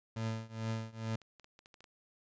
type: tone with tremolo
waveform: 30% pulse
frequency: 112 Hz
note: A2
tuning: 31 cents sharp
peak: -30 dBFS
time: 0.16-1.16 s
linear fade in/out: 5 ms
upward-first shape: triangle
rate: 2.3 Hz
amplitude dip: 95%
type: clicks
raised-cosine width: 0.2 ms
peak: -39 dBFS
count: 10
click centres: 1.072 / 1.127 / 1.217 / 1.397 / 1.444 / 1.591 / 1.659 / 1.742 / 1.806 / 1.842 s
effects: resampled to 16000 Hz